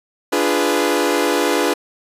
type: chord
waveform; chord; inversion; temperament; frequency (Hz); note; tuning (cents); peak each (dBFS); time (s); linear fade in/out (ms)
sawtooth; D diminished seventh; none; equal with one note detuned; 293.7 / 345.6 / 415.3 / 493.9; D4 / F4 / Ab4 / Cb5; 0 / -18 / 0 / 0; -17; 0.32-1.74; 10
effects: resampled to 32000 Hz